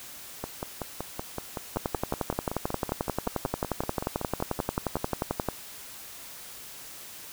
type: two click trains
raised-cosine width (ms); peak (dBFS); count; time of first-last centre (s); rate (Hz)
1; -12 / -17; 43 / 25; 1.77-5.487 / 0.44-4.968; 11.3 / 5.3
effects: white hiss -44 dBFS RMS until 7.32 s